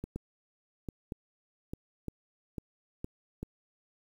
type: two click trains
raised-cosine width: 3 ms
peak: -24 / -23 dBFS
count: 5 / 4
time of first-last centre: 0.04-3.43 / 0.16-3.045 s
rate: 1.18 / 1.04 Hz
effects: 9-bit